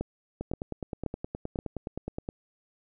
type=two click trains; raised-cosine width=2 ms; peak=-17 / -20 dBFS; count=4 / 19; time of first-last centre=0.01-1.589 / 0.41-2.289 s; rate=1.9 / 9.58 Hz; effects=none